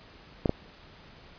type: clicks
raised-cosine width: 2 ms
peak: -10 / -10 dBFS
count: 2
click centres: 0.458 / 0.494 s
effects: pink hiss -52 dBFS RMS until 1.38 s + resampled to 11025 Hz